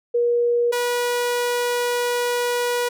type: tone pair in turn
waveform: sine / sawtooth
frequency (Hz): 477.5 / 485.3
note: A#4 / B4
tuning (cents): +42 / -30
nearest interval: unison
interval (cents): 28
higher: second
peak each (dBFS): -16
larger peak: neither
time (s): 0.14-0.72 / 0.72-2.89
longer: second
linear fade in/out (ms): 10
effects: none

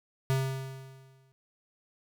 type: tone with exponential decay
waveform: square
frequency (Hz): 133.3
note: C3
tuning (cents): +33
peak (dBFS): -24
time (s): 0.3-1.32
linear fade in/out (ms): 0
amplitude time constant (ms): 220
effects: none

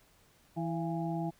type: harmonic tone with a mistuned harmonic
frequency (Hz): 164.81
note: E3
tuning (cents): 0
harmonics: 1 / 2 / 4 / 5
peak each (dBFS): -34 / -37 / -40 / -41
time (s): 0.56-1.31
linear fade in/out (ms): 20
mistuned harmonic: 4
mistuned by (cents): +57
effects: pink hiss -65 dBFS RMS until 1.39 s

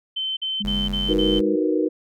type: tone bursts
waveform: sine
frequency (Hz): 3080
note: G7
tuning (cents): -31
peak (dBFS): -23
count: 5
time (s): 0.16-1.394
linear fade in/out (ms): 10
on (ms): 210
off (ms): 46
type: tone with tremolo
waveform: sine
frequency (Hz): 204.9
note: G#3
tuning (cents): -23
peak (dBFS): -24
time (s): 0.6-1.56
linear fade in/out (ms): 10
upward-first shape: triangle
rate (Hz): 1.7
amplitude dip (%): 45
type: tone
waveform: square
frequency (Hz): 47.13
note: F#1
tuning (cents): +33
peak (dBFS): -27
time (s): 0.64-1.41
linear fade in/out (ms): 10
type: chord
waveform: sine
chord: B major seventh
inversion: first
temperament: equal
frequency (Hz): 311.1 / 370 / 466.2 / 493.9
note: D#4 / F#4 / A#4 / B4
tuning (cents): 0 / 0 / 0 / 0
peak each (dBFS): -21 / -24 / -25 / -27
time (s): 1.08-1.89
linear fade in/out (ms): 20
effects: none

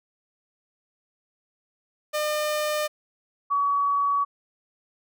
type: tone pair in turn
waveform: sawtooth / sine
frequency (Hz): 604 / 1132.3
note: D5 / C#6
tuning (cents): +48 / +36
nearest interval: major seventh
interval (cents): 1088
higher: second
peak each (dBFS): -20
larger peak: neither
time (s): 2.13-2.88 / 3.5-4.25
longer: neither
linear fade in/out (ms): 20
effects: none

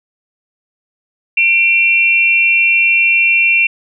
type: tone pair together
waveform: sine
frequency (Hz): 2367 / 2720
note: D7 / F7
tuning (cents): +13 / -46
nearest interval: major second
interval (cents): 241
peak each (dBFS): -11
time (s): 1.37-3.67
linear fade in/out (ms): 5
effects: none

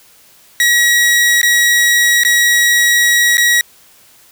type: tone with dropouts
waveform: sawtooth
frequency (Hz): 1912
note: A#6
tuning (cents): +43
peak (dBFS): -5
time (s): 0.6-3.61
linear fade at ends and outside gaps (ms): 1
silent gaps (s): 1.415-1.43 / 2.235-2.249 / 3.371-3.38
effects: white hiss -46 dBFS RMS until 4.31 s

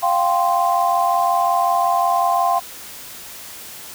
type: chord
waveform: sine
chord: F suspended second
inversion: none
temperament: equal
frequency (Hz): 698.5 / 784 / 1046.5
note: F5 / G5 / C6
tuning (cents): 0 / 0 / 0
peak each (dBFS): -18 / -20 / -19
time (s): 0.02-2.6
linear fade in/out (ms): 20
effects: white hiss -36 dBFS RMS until 3.94 s

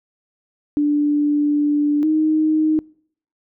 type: tone pair in turn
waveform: sine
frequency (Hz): 293.7 / 311.2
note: D4 / D#4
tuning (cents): 0 / 0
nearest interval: minor second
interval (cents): 100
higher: second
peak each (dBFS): -14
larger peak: neither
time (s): 0.77-2.03 / 2.03-2.79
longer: first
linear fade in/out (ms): 0
effects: noise-tail reverb RT60 0.6 s tail -26 dB re dry

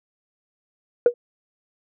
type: tone with exponential decay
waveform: sine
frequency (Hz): 481.9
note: B4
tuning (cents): -43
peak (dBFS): -5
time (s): 1.06-1.14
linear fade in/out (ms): 2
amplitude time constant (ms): 16
effects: tanh soft clip ceiling -7 dBFS

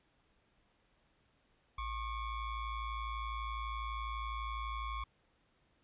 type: ring-modulated tone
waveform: square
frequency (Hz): 570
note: C#5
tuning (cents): +48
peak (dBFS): -35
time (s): 1.78-5.04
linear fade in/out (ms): 5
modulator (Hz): 514
effects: pink hiss -73 dBFS RMS until 5.83 s + resampled to 8000 Hz

